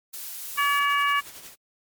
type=noise; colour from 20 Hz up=blue; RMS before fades=-36 dBFS; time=0.13-0.8 s; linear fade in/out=10 ms
type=noise with tremolo; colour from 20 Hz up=white; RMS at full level=-41 dBFS; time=0.53-1.56 s; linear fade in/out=50 ms; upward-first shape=sine; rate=11 Hz; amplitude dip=50%
type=harmonic tone; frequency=570 Hz; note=C#5; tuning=48 cents sharp; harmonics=2 / 3 / 4 / 5; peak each=-22 / -26 / -28 / -30 dBFS; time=0.57-1.21 s; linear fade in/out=20 ms
effects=MP3 96 kbps